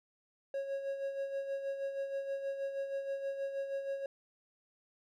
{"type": "tone with tremolo", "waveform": "triangle", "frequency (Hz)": 549, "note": "C#5", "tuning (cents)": -17, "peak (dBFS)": -31, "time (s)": [0.54, 4.06], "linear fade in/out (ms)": 2, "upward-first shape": "sine", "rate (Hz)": 6.3, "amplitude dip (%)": 55, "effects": []}